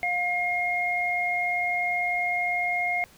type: tone pair together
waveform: sine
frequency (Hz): 708.3 / 2139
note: F5 / C7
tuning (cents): +24 / +38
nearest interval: octave + perfect fifth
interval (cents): 1914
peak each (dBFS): -28 / -25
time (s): 0.03-3.04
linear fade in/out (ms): 0
effects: pink hiss -54 dBFS RMS until 3.17 s